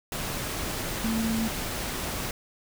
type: tone in noise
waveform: sine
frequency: 224.3 Hz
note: A3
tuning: 34 cents sharp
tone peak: -25 dBFS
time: 1.04-1.48 s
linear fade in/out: 2 ms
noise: pink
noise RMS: -32 dBFS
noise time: 0.12-2.31 s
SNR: +4 dB
effects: none